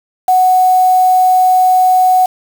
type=tone with quantisation; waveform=sine; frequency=740 Hz; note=F#5; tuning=in tune; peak=-6 dBFS; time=0.28-2.26 s; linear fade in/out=5 ms; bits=4; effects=none